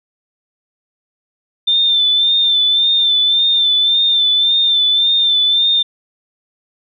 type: tone with vibrato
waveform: sine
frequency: 3567 Hz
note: A7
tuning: 23 cents sharp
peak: -10 dBFS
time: 1.67-5.83 s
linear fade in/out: 10 ms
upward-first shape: sine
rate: 1.8 Hz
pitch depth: 42 cents each way
effects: none